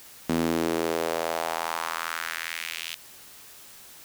sawtooth tone with high-pass filter sweep, 82.41 Hz, E2, in tune, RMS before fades -29 dBFS, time 0.29-2.95 s, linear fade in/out 5 ms, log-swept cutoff 230 to 3000 Hz, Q 2.2, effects white hiss -48 dBFS RMS until 4.04 s

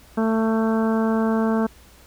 harmonic tone, 222.6 Hz, A3, 20 cents sharp, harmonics 1 / 2 / 3 / 4 / 5 / 6 / 7, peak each -19 / -25 / -29 / -31 / -33 / -35 / -36 dBFS, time 0.17-1.67 s, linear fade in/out 10 ms, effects added 60 Hz sine -51 dBFS peak until 2.06 s + pink hiss -51 dBFS RMS until 2.06 s

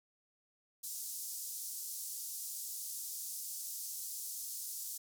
white band-pass noise, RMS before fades -43 dBFS, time 0.83-4.98 s, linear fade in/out 10 ms, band 5300 to 15000 Hz, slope 24 dB/octave, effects none

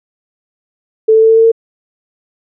sine tone with pitch steps, 440 / 442.8 / 445.6 / 448.5 / 451.3 / 454.2 Hz, A4 / A4 / A4 / A4 / A4 / A#4, 0 / +11 / +22 / +33 / +44 / -45 cents, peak -4 dBFS, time 1.08-1.518 s, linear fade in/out 10 ms, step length 73 ms, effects none

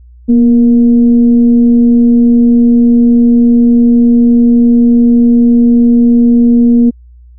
sine tone with frequency modulation, 238.7 Hz, A#3, 41 cents sharp, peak -3 dBFS, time 0.28-6.91 s, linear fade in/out 20 ms, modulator 227 Hz, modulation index 0.31, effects added 60 Hz sine -34 dBFS peak until 7.38 s

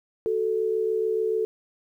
sine tone pair together, 373.1 / 440 Hz, F#4 / A4, +14 / 0 cents, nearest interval minor third, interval 286 cents, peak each -28 / -23 dBFS, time 0.26-1.45 s, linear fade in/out 0 ms, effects 10-bit

